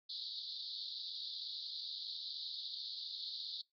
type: band-pass noise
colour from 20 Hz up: pink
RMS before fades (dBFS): -45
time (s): 0.09-3.62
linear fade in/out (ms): 10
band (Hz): 3600 to 4700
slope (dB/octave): 96
effects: noise-tail reverb RT60 0.2 s tail -24 dB re dry + Opus 48 kbps